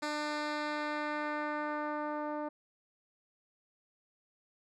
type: tone with low-pass filter sweep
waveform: 10% pulse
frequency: 299.3 Hz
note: D4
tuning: 33 cents sharp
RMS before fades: -36 dBFS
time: 0.02-2.49 s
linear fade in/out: 10 ms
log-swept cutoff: 6600 to 790 Hz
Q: 0.99
effects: none